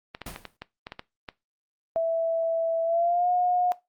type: clicks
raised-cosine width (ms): 0.3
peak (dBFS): -20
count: 9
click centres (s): 0.149 / 0.217 / 0.361 / 0.453 / 0.62 / 0.869 / 0.921 / 0.994 / 1.288
type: noise with exponential decay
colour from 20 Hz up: pink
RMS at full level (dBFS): -34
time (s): 0.26-0.57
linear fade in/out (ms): 5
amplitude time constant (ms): 67
type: tone with pitch glide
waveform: sine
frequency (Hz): 659.3 to 719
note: E5 to F#5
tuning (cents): 0 to -50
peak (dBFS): -21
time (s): 1.96-3.72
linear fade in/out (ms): 0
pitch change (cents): +150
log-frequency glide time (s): 2.84-3.29
effects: noise-tail reverb RT60 0.2 s tail -18 dB re dry + Opus 48 kbps